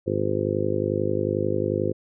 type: harmonic tone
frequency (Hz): 51.2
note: G#1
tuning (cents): -24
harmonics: 2 / 3 / 4 / 5 / 6 / 7 / 8 / 9 / 10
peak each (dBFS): -30 / -33 / -33 / -33 / -33 / -27 / -29 / -33 / -29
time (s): 0.06-1.93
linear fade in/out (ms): 20
effects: none